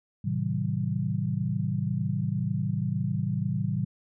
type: chord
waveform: sine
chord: A diminished seventh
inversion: none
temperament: just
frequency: 110 / 132 / 158.4 / 190.08 Hz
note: A2 / C3 / Eb3 / Gb3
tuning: 0 / +16 / +31 / +47 cents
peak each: -31 dBFS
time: 0.24-3.85 s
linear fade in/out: 10 ms
effects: none